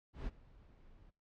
brown noise with ADSR envelope, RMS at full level -39 dBFS, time 0.13-1.11 s, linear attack 140 ms, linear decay 31 ms, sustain -22 dB, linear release 20 ms, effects noise-tail reverb RT60 0.4 s tail -24 dB re dry + low-pass 4000 Hz 12 dB/octave

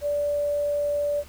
sine tone with quantisation, 582 Hz, D5, 16 cents flat, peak -22 dBFS, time 0.01-1.24 s, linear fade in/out 50 ms, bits 8, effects added 72 Hz sine -48 dBFS peak until 1.28 s + pink hiss -50 dBFS RMS until 1.28 s

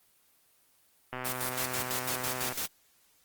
click train, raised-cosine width 0.5 ms, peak -21 dBFS, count 178, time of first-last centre 1.13-2.524 s, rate 127 Hz
white noise with tremolo, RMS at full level -33 dBFS, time 1.24-2.68 s, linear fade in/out 20 ms, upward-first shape square, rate 6 Hz, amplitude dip 65%
effects white hiss -66 dBFS RMS until 3.24 s + Opus 24 kbps

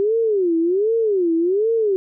sine tone with vibrato, 387.8 Hz, G4, 19 cents flat, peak -15 dBFS, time 0-1.96 s, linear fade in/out 0 ms, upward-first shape sine, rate 1.3 Hz, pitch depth 290 cents each way, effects none

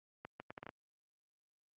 accelerating click train, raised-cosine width 0.5 ms, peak -30 dBFS, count 7, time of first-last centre 0.25-0.691 s, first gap 150 ms, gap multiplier 0.7, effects high-pass 100 Hz 12 dB/octave + Opus 48 kbps

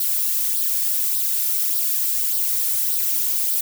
violet noise with flanger, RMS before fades -21 dBFS, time 0-3.61 s, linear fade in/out 5 ms, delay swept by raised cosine 0.21 to 2.21 ms, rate 1.7 Hz, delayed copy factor +0.55, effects none

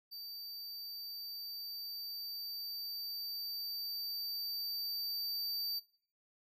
square tone with level ramp, 4636 Hz, D8, 23 cents flat, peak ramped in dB -45 to -36 dBFS, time 0.11-5.8 s, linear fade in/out 20 ms, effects noise-tail reverb RT60 0.5 s tail -18 dB re dry

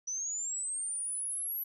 sine linear sweep, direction up, 5900 to 11840 Hz, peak -33 dBFS, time 0.07-1.64 s, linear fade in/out 10 ms, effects none

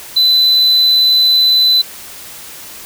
triangle tone, 4011 Hz, B7, 26 cents sharp, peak -6 dBFS, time 0.16-1.82 s, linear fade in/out 10 ms, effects white hiss -32 dBFS RMS until 2.85 s

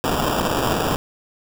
violet noise with sample-and-hold, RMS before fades -21 dBFS, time 0.04-0.96 s, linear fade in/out 0 ms, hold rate 2100 Hz, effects none

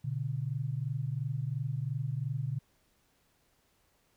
sine tone pair together, 120.9 / 143.78 Hz, B2 / D3, -36 / -36 cents, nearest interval minor third, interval 300 cents, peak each -34 / -34 dBFS, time 0.04-2.59 s, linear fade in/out 10 ms, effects pink hiss -71 dBFS RMS until 4.16 s

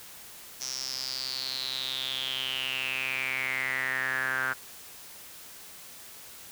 sawtooth tone with band-pass filter sweep, 130.81 Hz, C3, in tune, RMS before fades -32 dBFS, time 0.6-4.54 s, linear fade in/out 20 ms, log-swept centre 5800 to 1500 Hz, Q 8.9, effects white hiss -47 dBFS RMS until 6.51 s

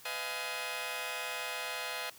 10% pulse chord, F half-diminished seventh, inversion second, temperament just, 502.9 / 628.6 / 698.5 / 838.1 Hz, Cb5 / Eb5 / F5 / Ab5, +31 / +18 / 0 / +16 cents, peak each -34 dBFS, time 0.05-2.1 s, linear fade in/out 5 ms, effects white hiss -55 dBFS RMS until 2.18 s

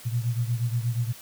sine beating tone pair, 116.54 / 124.94 Hz, A#2 / B2, 0 / +20 cents, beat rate 8.4 Hz, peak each -25 / -29 dBFS, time 0.05-1.13 s, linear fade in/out 20 ms, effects white hiss -46 dBFS RMS until 1.21 s

